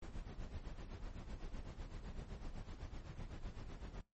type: noise with tremolo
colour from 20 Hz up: brown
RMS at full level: -45 dBFS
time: 0.02-4.01 s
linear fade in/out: 5 ms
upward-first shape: sine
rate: 7.9 Hz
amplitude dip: 65%
effects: noise-tail reverb RT60 0.2 s tail -20 dB re dry + MP3 32 kbps